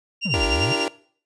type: tone with tremolo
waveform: 35% pulse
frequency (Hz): 2779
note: F7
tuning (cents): -9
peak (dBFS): -17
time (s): 0.21-0.87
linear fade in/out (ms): 50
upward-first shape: sine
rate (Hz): 10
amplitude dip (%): 70
type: exponential two-way sweep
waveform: triangle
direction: down then up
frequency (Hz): 228.4 to 46.25 to 148.2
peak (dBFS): -21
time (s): 0.25-0.73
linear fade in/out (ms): 10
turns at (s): 0.45
type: chord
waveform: 25% pulse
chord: E half-diminished seventh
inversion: third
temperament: equal with one note detuned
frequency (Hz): 293.7 / 337.3 / 392 / 466.2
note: D4 / E4 / G4 / Bb4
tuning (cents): 0 / +40 / 0 / 0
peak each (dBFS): -25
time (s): 0.34-0.88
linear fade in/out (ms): 0
effects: noise-tail reverb RT60 0.5 s tail -20 dB re dry + resampled to 22050 Hz